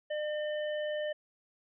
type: harmonic tone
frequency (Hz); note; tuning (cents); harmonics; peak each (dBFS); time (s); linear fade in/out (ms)
603; D5; +46; 1 / 3 / 5; -32 / -42 / -46; 0.1-1.13; 10
effects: none